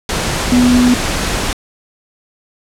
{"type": "tone in noise", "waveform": "sine", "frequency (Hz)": 246.9, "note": "B3", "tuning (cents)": 0, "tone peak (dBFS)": -7, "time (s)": [0.52, 0.94], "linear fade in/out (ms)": 2, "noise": "pink", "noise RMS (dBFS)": -17, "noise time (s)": [0.09, 1.53], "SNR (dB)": 7, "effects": ["low-pass 9000 Hz 12 dB/octave"]}